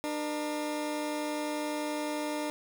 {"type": "tone pair together", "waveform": "20% pulse", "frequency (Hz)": [300, 475.8], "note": ["D4", "A#4"], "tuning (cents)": [37, 35], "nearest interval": "minor sixth", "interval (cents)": 798, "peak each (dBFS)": [-27, -37], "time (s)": [0.04, 2.5], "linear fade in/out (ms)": 0, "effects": []}